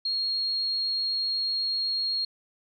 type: tone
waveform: sine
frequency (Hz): 4273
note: C8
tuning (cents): +36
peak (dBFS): -25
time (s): 0.05-2.25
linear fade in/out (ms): 5
effects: none